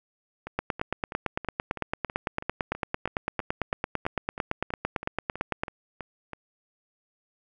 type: two click trains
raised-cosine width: 0.5 ms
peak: -11 / -21 dBFS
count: 46 / 19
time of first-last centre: 0.59-5.635 / 0.47-6.333 s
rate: 8.92 / 3.07 Hz
effects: none